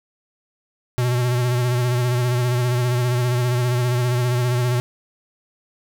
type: tone with vibrato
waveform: square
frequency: 123.2 Hz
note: B2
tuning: 4 cents flat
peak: -18 dBFS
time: 0.98-4.8 s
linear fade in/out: 0 ms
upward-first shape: sine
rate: 15 Hz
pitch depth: 38 cents each way
effects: none

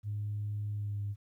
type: tone with pitch glide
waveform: sine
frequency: 104.1 to 101.9 Hz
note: G#2 to G#2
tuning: +5 to -32 cents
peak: -32 dBFS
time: 0.03-1.16 s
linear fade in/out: 50 ms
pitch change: -37 cents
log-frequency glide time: 0.72-1.02 s
effects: tanh soft clip ceiling -28 dBFS + 12-bit

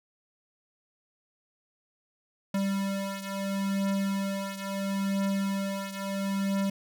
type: beating tone pair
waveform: square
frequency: 196 / 196.74 Hz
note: G3 / G3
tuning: 0 / +7 cents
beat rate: 0.74 Hz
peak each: -30 / -34 dBFS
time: 2.54-6.7 s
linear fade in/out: 5 ms
effects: none

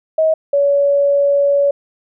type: tone pair in turn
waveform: sine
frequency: 635 / 565.7 Hz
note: D#5 / C#5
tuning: +35 / +35 cents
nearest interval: major second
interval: 200 cents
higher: first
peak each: -10 dBFS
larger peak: neither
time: 0.18-0.34 / 0.53-1.71 s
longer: second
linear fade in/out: 5 ms
effects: none

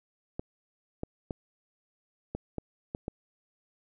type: clicks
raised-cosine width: 2 ms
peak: -20 dBFS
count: 7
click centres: 0.395 / 1.034 / 1.308 / 2.35 / 2.583 / 2.949 / 3.081 s
effects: none

